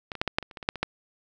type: clicks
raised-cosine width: 0.3 ms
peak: -18 / -21 / -8 / -10 / -6 / -22 / -29 / -22 / -22 / -6 / -20 / -9 dBFS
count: 12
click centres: 0.118 / 0.153 / 0.215 / 0.277 / 0.385 / 0.427 / 0.512 / 0.572 / 0.628 / 0.689 / 0.757 / 0.83 s
effects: none